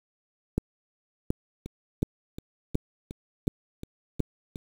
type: two click trains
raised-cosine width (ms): 3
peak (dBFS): -24 / -11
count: 9 / 6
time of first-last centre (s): 1.66-4.559 / 0.58-4.203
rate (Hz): 2.76 / 1.38
effects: 7-bit